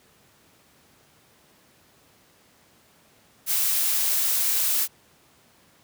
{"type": "noise", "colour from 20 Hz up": "blue", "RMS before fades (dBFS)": -23, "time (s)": [3.46, 4.88], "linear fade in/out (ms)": 50, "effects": ["pink hiss -58 dBFS RMS until 5.83 s", "high-pass 100 Hz 12 dB/octave"]}